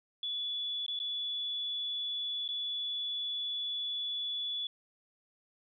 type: tone with dropouts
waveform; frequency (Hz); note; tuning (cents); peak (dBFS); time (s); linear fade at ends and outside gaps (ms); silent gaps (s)
sine; 3431; A7; -44; -33; 0.23-4.67; 2; 0.864-0.881 / 0.991-1 / 2.479-2.488
effects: none